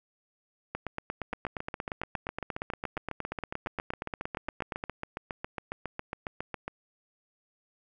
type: two click trains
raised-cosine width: 0.5 ms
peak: -18 / -19 dBFS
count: 36 / 40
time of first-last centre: 0.75-4.839 / 1.33-6.68 s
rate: 8.56 / 7.29 Hz
effects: none